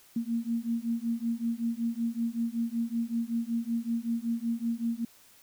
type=beating tone pair; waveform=sine; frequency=229.2 / 234.5 Hz; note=A#3 / A#3; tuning=-29 / +11 cents; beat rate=5.3 Hz; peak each=-31 dBFS; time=0.16-5.05 s; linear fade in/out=5 ms; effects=white hiss -58 dBFS RMS until 5.42 s